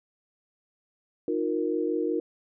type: chord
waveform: sine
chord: Eb suspended second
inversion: none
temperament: equal with one note detuned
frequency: 311.1 / 356.4 / 466.2 Hz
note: Eb4 / F4 / Bb4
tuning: 0 / +35 / 0 cents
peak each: -29 dBFS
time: 1.28-2.2 s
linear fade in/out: 2 ms
effects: none